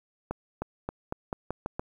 accelerating click train, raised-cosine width 1 ms, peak -17 dBFS, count 8, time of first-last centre 0.31-1.795 s, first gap 310 ms, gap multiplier 0.87, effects 9-bit

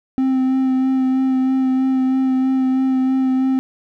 triangle tone with vibrato, 261.6 Hz, C4, in tune, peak -12 dBFS, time 0.18-3.59 s, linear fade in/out 0 ms, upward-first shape sine, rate 3.1 Hz, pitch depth 15 cents each way, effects none

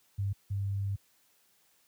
sine tone pair in turn, 99.1 / 99.1 Hz, G2 / G2, +19 / +19 cents, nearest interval unison, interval 0 cents, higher neither, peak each -28 / -29 dBFS, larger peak first, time 0.18-0.33 / 0.5-0.96 s, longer second, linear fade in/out 10 ms, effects white hiss -68 dBFS RMS until 1.87 s + high-pass 60 Hz 12 dB/octave

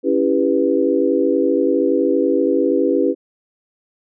sine chord, C# half-diminished seventh, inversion none, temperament equal with one note detuned, 277.2 / 329.6 / 398.4 / 493.9 Hz, C#4 / E4 / G4 / B4, 0 / 0 / +28 / 0 cents, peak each -19 dBFS, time 0.03-3.15 s, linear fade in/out 50 ms, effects none

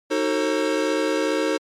square chord, D# diminished seventh, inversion none, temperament just, 311.1 / 373.4 / 448 / 537.6 Hz, D#4 / F#4 / A4 / C5, 0 / +16 / +31 / +47 cents, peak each -25 / -29 / -26 / -26 dBFS, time 0.1-1.58 s, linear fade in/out 20 ms, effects low-pass 7000 Hz 12 dB/octave + MP3 64 kbps

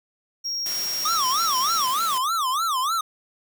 triangle tone, 5588 Hz, F8, in tune, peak -24 dBFS, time 0.44-1.87 s, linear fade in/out 20 ms
white high-pass noise, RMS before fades -33 dBFS, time 0.66-2.18 s, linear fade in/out 0 ms, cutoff 120 Hz, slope 48 dB/octave
square tone with vibrato, 1174.7 Hz, D6, in tune, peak -22 dBFS, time 1.05-3.01 s, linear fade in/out 5 ms, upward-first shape sine, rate 3.3 Hz, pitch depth 260 cents each way
effects none

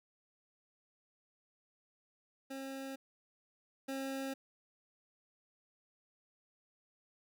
25% pulse tone pair in turn, 269.3 / 269.3 Hz, C#4 / C#4, -50 / -50 cents, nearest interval unison, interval 0 cents, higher neither, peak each -38 / -34 dBFS, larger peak second, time 2.5-2.96 / 3.88-4.34 s, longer neither, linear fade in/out 10 ms, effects none

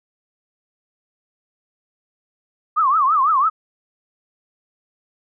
sine tone with vibrato, 1168 Hz, D6, 10 cents flat, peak -13 dBFS, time 2.76-3.5 s, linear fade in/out 20 ms, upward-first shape triangle, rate 6 Hz, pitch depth 240 cents each way, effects none

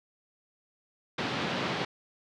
pink band-pass noise, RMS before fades -32 dBFS, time 1.18-1.85 s, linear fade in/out 5 ms, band 130 to 4200 Hz, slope 24 dB/octave, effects none

